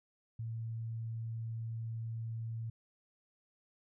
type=tone; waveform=sine; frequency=113.6 Hz; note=A#2; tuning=44 cents flat; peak=-37 dBFS; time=0.39-2.7 s; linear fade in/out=5 ms; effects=none